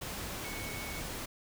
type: tone in noise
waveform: sine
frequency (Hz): 2217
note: C#7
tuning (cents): 0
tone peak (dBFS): -44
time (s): 0.44-1.01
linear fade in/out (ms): 10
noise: pink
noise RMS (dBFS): -40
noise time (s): 0.01-1.26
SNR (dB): -7
effects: none